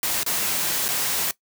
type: noise with dropouts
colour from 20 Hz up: white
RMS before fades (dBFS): -24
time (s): 0.03-1.31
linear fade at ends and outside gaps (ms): 1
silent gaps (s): 0.232-0.263 / 0.882-0.887
effects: noise-tail reverb RT60 0.1 s tail -19 dB re dry + high-pass 100 Hz 12 dB/octave